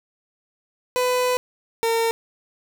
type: tone pair in turn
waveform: 30% pulse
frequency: 500 / 456.8 Hz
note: B4 / A#4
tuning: +21 / -35 cents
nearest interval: major second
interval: 156 cents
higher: first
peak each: -16 / -16 dBFS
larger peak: neither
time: 0.96-1.37 / 1.83-2.11 s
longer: first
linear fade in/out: 0 ms
effects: none